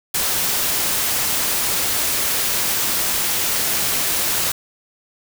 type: noise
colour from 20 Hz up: white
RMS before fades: -20 dBFS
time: 0.14-4.52 s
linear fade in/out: 5 ms
effects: none